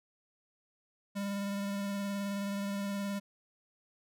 square tone with vibrato, 200 Hz, G3, 35 cents sharp, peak -34 dBFS, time 1.15-3.2 s, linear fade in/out 20 ms, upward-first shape sine, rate 19 Hz, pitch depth 19 cents each way, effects none

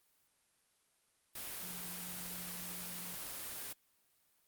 sine tone in noise, 177.7 Hz, F3, 30 cents sharp, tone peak -51 dBFS, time 1.63-3.15 s, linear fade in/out 5 ms, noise white, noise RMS -44 dBFS, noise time 1.35-3.73 s, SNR -10 dB, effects white hiss -74 dBFS RMS until 4.47 s + Opus 32 kbps

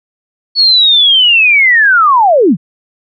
sine linear sweep, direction down, 4434 to 132.4 Hz, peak -4 dBFS, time 0.55-2.57 s, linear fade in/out 50 ms, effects none

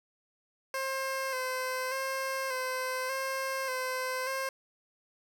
15% pulse tone with vibrato, 523.3 Hz, C5, in tune, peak -25 dBFS, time 0.74-4.49 s, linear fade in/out 2 ms, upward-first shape square, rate 0.85 Hz, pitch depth 30 cents each way, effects none

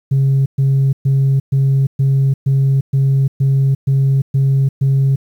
sine tone bursts, 136 Hz, C#3, 33 cents flat, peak -8 dBFS, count 11, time 0.11-5.16 s, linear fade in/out 10 ms, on 350 ms, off 120 ms, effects tanh soft clip ceiling -8 dBFS + 8-bit

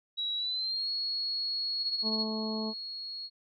sine tone with pitch glide, 3882 to 4332 Hz, B7 to C#8, -31 to -41 cents, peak -30 dBFS, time 0.17-2.26 s, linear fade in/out 20 ms, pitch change +190 cents, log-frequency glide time 0.36-0.89 s
sine tone, 4317 Hz, C#8, 47 cents flat, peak -37 dBFS, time 1.78-3.3 s, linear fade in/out 50 ms
harmonic tone, 218.5 Hz, A3, 12 cents flat, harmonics 1 / 2 / 3 / 4 / 5, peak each -33 / -39 / -43 / -45 / -47 dBFS, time 2.02-2.74 s, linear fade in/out 50 ms
effects none

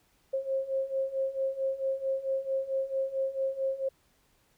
sine beating tone pair, 533 / 537.5 Hz, C5 / C5, +32 / +47 cents, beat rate 4.5 Hz, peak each -33 / -30 dBFS, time 0.33-3.89 s, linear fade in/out 10 ms, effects pink hiss -68 dBFS RMS until 4.57 s

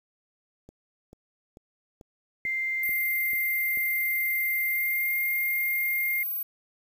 click train, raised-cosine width 2 ms, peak -34 dBFS, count 8, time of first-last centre 0.69-3.774 s, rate 2.27 Hz
sine tone with pitch glide, 2093 to 2116 Hz, C7 to C7, 0 to +19 cents, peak -26 dBFS, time 2.45-6.23 s, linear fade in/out 2 ms, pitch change +19 cents, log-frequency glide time 4.67-5.15 s
sine tone, 14420 Hz, A9, 41 cents sharp, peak -28 dBFS, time 2.83-6.43 s, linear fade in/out 5 ms
effects 9-bit

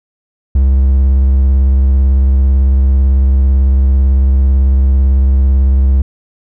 triangle tone with vibrato, 66.7 Hz, C2, 34 cents sharp, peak -4 dBFS, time 0.55-6.02 s, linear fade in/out 5 ms, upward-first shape triangle, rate 18 Hz, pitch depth 57 cents each way, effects none

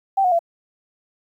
sine tone with pitch steps, 779 / 726.8 / 678.2 Hz, G5 / F#5 / E5, -11 / -31 / +49 cents, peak -14 dBFS, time 0.17-0.392 s, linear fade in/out 10 ms, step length 74 ms, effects 9-bit

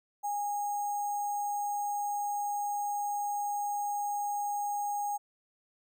sine tone with sample-and-hold, 819 Hz, G#5, 24 cents flat, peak -30 dBFS, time 0.23-5.18 s, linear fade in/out 20 ms, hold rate 7350 Hz, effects none

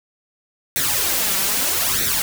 white noise with flanger, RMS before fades -20 dBFS, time 0.76-2.22 s, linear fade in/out 0 ms, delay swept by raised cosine 0.5 to 5.2 ms, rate 0.79 Hz, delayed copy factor +0.75, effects none

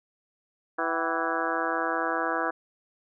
harmonic tone with a mistuned harmonic, 164.81 Hz, E3, in tune, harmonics 2 / 3 / 4 / 5 / 6 / 7 / 8 / 9 / 10, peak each -34 / -34 / -34 / -34 / -34 / -34 / -34 / -34 / -34 dBFS, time 0.78-2.51 s, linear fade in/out 10 ms, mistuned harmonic 5, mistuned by -120 cents, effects none

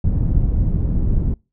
pink low-pass noise, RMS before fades -17 dBFS, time 0.04-1.34 s, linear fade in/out 5 ms, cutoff 150 Hz, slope 12 dB/octave, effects noise-tail reverb RT60 0.3 s tail -26 dB re dry

